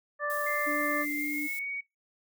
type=harmonic tone; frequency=587.3 Hz; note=D5; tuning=in tune; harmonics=1 / 2 / 3; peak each=-33 / -33 / -33 dBFS; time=0.19-1.06 s; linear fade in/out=50 ms
type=noise; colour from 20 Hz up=violet; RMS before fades=-41 dBFS; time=0.3-1.59 s; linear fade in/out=0 ms
type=tone with pitch glide; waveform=sine; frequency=2093 to 2243 Hz; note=C7 to C#7; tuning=0 to +20 cents; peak=-32 dBFS; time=0.46-1.81 s; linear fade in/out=10 ms; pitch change=+120 cents; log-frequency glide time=1.15-1.67 s
type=tone; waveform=sine; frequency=293.7 Hz; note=D4; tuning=in tune; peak=-32 dBFS; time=0.66-1.48 s; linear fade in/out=20 ms
effects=noise-tail reverb RT60 0.2 s tail -19 dB re dry